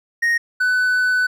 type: tone pair in turn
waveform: triangle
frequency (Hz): 1865 / 1498.7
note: A#6 / F#6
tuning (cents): 0 / +22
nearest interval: major third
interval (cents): 378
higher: first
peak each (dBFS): -13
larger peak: neither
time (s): 0.22-0.38 / 0.6-1.27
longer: second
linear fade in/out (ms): 10
effects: none